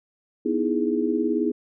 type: chord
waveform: sine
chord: E major seventh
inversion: second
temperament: equal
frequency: 246.9 / 311.1 / 329.6 / 415.3 Hz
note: B3 / D#4 / E4 / G#4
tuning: 0 / 0 / 0 / 0 cents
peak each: -26 dBFS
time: 0.45-1.52 s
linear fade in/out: 10 ms
effects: none